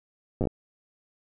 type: slowing click train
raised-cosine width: 2 ms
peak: -14 dBFS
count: 6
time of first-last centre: 0.41-0.472 s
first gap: 8 ms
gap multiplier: 1.22
effects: none